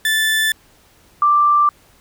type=tone pair in turn; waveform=30% pulse / sine; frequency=1756 / 1177.4 Hz; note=A6 / D6; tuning=-4 / +4 cents; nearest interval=perfect fifth; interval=692 cents; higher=first; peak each=-12 / -10 dBFS; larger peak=second; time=0.05-0.52 / 1.22-1.69 s; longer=neither; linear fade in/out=2 ms; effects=pink hiss -52 dBFS RMS until 2 s